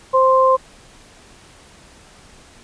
sine tone pair together, 523.2 / 1046.5 Hz, C5 / C6, 0 / 0 cents, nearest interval octave, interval 1200 cents, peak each -13 dBFS, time 0.13-0.57 s, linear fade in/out 20 ms, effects pink hiss -46 dBFS RMS until 2.63 s + resampled to 22050 Hz

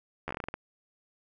slowing click train, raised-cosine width 0.5 ms, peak -19 dBFS, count 10, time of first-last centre 0.28-0.541 s, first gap 12 ms, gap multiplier 1.21, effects none

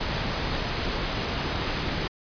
sine tone in noise, 155.56 Hz, D#3, in tune, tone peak -36 dBFS, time 1.78-2.07 s, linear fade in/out 10 ms, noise pink, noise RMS -28 dBFS, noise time 0-2.08 s, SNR -11 dB, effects resampled to 11025 Hz

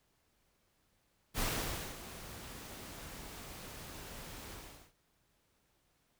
pink noise with ADSR envelope, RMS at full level -34 dBFS, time 1.34-4.93 s, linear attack 53 ms, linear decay 570 ms, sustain -14 dB, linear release 400 ms, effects pink hiss -75 dBFS RMS until 6.19 s

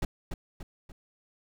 brown noise with echo, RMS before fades -25 dBFS, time 0.02-0.05 s, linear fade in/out 5 ms, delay 290 ms, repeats 3, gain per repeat -6 dB, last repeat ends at 0.92 s, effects none

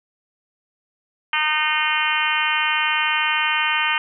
harmonic tone, 306.6 Hz, D#4, 25 cents flat, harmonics 3 / 4 / 5 / 6 / 7 / 8 / 9 / 10, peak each -26 / -26 / -26 / -26 / -26 / -26 / -26 / -26 dBFS, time 1.33-3.98 s, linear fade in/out 2 ms, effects none

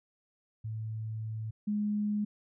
sine tone pair in turn, 110 / 208.5 Hz, A2 / G#3, 0 / +7 cents, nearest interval major seventh, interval 1107 cents, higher second, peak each -34 / -28 dBFS, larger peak second, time 0.64-1.51 / 1.67-2.25 s, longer first, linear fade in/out 10 ms, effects none

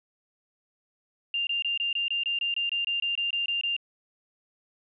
sine tone bursts, 2794 Hz, F7, in tune, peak -25 dBFS, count 16, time 1.34-3.765 s, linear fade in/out 2 ms, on 130 ms, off 23 ms, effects none

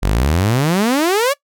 sawtooth exponential sweep, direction up, 43.65 to 587 Hz, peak -9 dBFS, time 0.02-1.34 s, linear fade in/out 20 ms, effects noise-tail reverb RT60 0.1 s tail -21 dB re dry

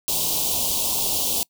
white band-stop noise, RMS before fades -23 dBFS, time 0.08-1.43 s, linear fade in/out 0 ms, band 1000 to 2800 Hz, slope 48 dB/octave, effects noise-tail reverb RT60 0.1 s tail -25 dB re dry

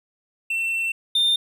triangle tone pair in turn, 2695 / 3613 Hz, E7 / A7, +38 / +45 cents, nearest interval perfect fourth, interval 507 cents, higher second, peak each -20 / -15 dBFS, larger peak second, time 0.5-0.92 / 1.15-1.36 s, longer first, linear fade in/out 5 ms, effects none

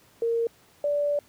sine tone pair in turn, 462.7 / 581.5 Hz, A#4 / D5, -13 / -17 cents, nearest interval major third, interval 396 cents, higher second, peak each -22 dBFS, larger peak neither, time 0.22-0.47 / 0.84-1.19 s, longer second, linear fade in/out 2 ms, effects pink hiss -58 dBFS RMS until 1.28 s + high-pass 80 Hz 12 dB/octave

